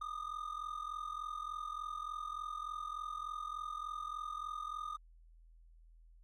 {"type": "ring-modulated tone", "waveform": "triangle", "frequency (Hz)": 1222, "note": "D#6", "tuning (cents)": -32, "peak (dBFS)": -35, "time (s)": [0.01, 4.97], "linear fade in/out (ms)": 5, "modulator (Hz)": 21.7, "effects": ["added 41 Hz sine -58 dBFS peak until 6.23 s"]}